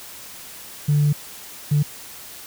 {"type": "tone bursts at uneven times", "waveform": "sine", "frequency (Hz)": 146.83, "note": "D3", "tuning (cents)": 0, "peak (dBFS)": -13, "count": 2, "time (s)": [[0.88, 1.13], [1.71, 1.83]], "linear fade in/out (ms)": 10, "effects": ["tanh soft clip ceiling -11 dBFS", "white hiss -39 dBFS RMS until 2.46 s"]}